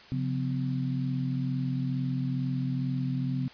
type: tone cluster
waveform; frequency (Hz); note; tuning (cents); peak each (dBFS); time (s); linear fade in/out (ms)
sine; 135.5 / 177.7 / 252.9; C#3 / F3 / B3; -39 / +30 / +41; -29 / -36 / -32; 0.12-3.48; 0
effects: white hiss -51 dBFS RMS until 3.53 s + resampled to 11025 Hz